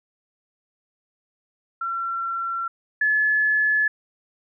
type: tone pair in turn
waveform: sine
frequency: 1359 / 1717 Hz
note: F6 / A6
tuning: -48 / -43 cents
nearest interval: major third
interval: 405 cents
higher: second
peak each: -24 / -17 dBFS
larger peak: second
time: 1.81-2.68 / 3.01-3.88 s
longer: neither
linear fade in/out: 5 ms
effects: none